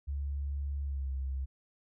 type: tone with pitch glide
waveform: sine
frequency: 70.5 to 66.7 Hz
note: C#2 to C2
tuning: +30 to +34 cents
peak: -32 dBFS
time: 0.07-1.46 s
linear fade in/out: 20 ms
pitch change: -96 cents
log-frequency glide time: 0.84-1.1 s
effects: none